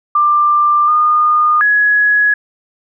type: tone with pitch steps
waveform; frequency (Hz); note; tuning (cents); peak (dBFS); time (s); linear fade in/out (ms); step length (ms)
sine; 1187 / 1220 / 1679; D6 / D#6 / G#6; +18 / -34 / +18; -8; 0.15-2.34; 5; 730
effects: none